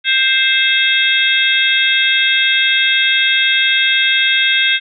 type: harmonic tone with a mistuned harmonic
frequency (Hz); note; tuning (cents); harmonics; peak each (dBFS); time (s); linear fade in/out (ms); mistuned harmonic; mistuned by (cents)
526; C5; +9; 3 / 4 / 5 / 6 / 7; -17 / -17 / -17 / -17 / -17; 0.04-4.8; 50; 6; +72
effects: none